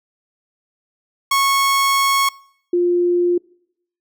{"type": "tone pair in turn", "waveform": ["sawtooth", "sine"], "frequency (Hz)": [1100, 351.5], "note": ["C#6", "F4"], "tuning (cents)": [-14, 11], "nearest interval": "octave + minor sixth", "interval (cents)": 1975, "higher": "first", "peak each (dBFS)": [-10, -13], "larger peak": "first", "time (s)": [[1.31, 2.29], [2.73, 3.38]], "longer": "first", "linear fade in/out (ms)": 5, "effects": ["noise-tail reverb RT60 0.7 s tail -25 dB re dry"]}